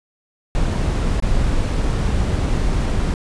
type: noise with dropouts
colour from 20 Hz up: brown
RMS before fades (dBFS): -18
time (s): 0.55-3.14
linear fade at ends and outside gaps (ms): 1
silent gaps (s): 1.201-1.224
effects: resampled to 22050 Hz